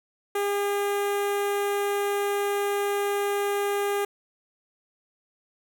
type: tone with notch filter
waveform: sawtooth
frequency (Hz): 404.7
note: G#4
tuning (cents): -45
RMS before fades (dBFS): -26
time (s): 0.35-4.05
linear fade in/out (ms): 5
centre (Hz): 4700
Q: 1.1
effects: none